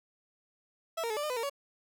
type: tone with pitch steps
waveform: 30% pulse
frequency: 658 / 463.6 / 430.7 / 587 / 606 / 502 / 459.9 / 563 Hz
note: E5 / A#4 / A4 / D5 / D#5 / B4 / A#4 / C#5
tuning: -3 / -10 / -37 / -1 / -46 / +28 / -23 / +27 cents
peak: -29 dBFS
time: 0.97-1.498 s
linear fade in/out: 10 ms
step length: 66 ms
effects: none